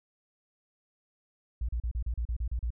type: tone bursts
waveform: sine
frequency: 58.27 Hz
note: A#1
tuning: in tune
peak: -28 dBFS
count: 10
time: 1.61-2.705 s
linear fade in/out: 5 ms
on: 78 ms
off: 35 ms
effects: none